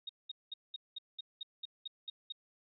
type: tone bursts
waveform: sine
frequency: 3729 Hz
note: A#7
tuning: in tune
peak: -39 dBFS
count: 11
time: 0.07-2.323 s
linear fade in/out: 5 ms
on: 23 ms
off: 200 ms
effects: none